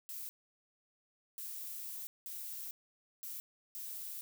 violet noise bursts at uneven times, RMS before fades -44 dBFS, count 5, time 0.09-0.29 / 1.38-2.07 / 2.26-2.71 / 3.23-3.4 / 3.75-4.21 s, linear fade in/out 0 ms, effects none

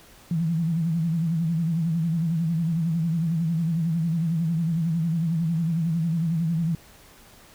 sine tone with vibrato, 164.81 Hz, E3, in tune, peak -21 dBFS, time 0.31-6.75 s, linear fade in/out 2 ms, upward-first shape sine, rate 11 Hz, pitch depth 87 cents each way, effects pink hiss -51 dBFS RMS until 7.54 s

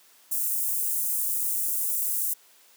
white high-pass noise, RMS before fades -27 dBFS, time 0.31-2.34 s, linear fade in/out 10 ms, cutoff 8500 Hz, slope 24 dB/octave, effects white hiss -57 dBFS RMS until 2.76 s + high-pass 300 Hz 12 dB/octave

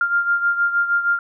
sine beating tone pair, 1396.9 / 1403.3 Hz, F6 / F6, 0 / +8 cents, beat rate 6.4 Hz, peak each -17 / -23 dBFS, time 0.01-1.19 s, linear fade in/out 2 ms, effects none

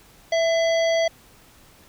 harmonic tone with a mistuned harmonic, 659.3 Hz, E5, in tune, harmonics 1 / 3 / 5 / 7 / 9, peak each -18 / -28 / -32 / -35 / -37 dBFS, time 0.32-1.08 s, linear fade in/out 5 ms, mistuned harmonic 3, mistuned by +34 cents, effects pink hiss -52 dBFS RMS until 1.88 s

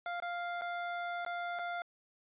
25% pulse tone with dropouts, 698.5 Hz, F5, in tune, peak -32 dBFS, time 0.06-1.82 s, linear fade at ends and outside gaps 1 ms, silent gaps 0.201-0.223 / 0.612-0.619 / 1.25-1.263 / 1.589-1.593 s, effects resampled to 8000 Hz

